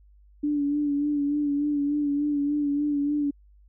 sine tone with vibrato, 290 Hz, D4, 22 cents flat, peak -22 dBFS, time 0.43-3.31 s, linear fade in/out 10 ms, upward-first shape sine, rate 3.4 Hz, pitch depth 36 cents each way, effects added 50 Hz sine -52 dBFS peak until 3.68 s

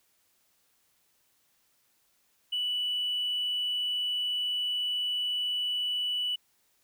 sine tone with hard clipping, 2962 Hz, F#7, 1 cent sharp, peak -28 dBFS, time 2.52-6.36 s, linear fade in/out 10 ms, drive 1 dB, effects white hiss -70 dBFS RMS until 6.83 s

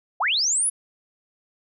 sine linear sweep, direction up, 592 to 10640 Hz, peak -19 dBFS, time 0.2-0.7 s, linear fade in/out 10 ms, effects none

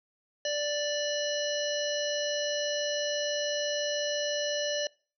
harmonic tone, 587.3 Hz, D5, in tune, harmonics 1 / 3 / 5 / 7 / 9 / 10, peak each -30 / -38 / -36 / -39 / -42 / -39 dBFS, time 0.45-4.87 s, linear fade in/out 2 ms, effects noise-tail reverb RT60 0.4 s tail -25 dB re dry

